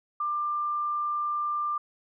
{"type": "tone", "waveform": "sine", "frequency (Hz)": 1190, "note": "D6", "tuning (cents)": 22, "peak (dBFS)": -26, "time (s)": [0.2, 1.78], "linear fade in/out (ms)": 5, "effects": []}